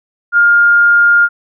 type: tone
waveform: sine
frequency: 1411 Hz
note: F6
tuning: 17 cents sharp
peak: -5 dBFS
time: 0.32-1.29 s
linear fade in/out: 50 ms
effects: none